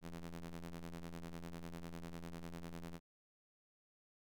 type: ring-modulated tone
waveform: sawtooth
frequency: 83.7 Hz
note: E2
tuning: 27 cents sharp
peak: -39 dBFS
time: 0.01-3 s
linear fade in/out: 50 ms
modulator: 88.7 Hz
effects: none